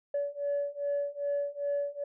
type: beating tone pair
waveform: sine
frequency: 570 / 572.5 Hz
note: C#5 / D5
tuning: +48 / -44 cents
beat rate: 2.5 Hz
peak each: -32 / -31 dBFS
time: 0.14-2.04 s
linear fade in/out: 5 ms
effects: tanh soft clip ceiling -24 dBFS